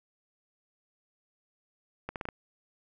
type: accelerating click train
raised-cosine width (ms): 0.5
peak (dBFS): -20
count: 5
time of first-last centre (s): 2.09-2.288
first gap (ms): 68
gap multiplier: 0.79
effects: none